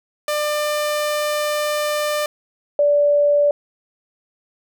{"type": "tone pair in turn", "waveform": ["sawtooth", "sine"], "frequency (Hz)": [597, 581.3], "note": ["D5", "D5"], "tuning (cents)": [28, -18], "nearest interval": "unison", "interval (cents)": 46, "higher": "first", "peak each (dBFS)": [-15, -12], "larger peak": "second", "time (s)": [[0.28, 2.26], [2.79, 3.51]], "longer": "first", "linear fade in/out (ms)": 2, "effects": []}